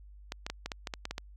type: clicks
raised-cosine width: 0.2 ms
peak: -18 dBFS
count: 10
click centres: 0.321 / 0.465 / 0.5 / 0.66 / 0.718 / 0.872 / 0.938 / 1.054 / 1.11 / 1.181 s
effects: added 50 Hz sine -49 dBFS peak until 1.36 s